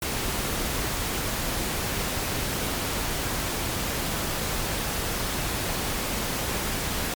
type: noise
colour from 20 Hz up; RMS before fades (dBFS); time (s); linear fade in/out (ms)
pink; -28; 0.02-7.14; 2
effects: MP3 96 kbps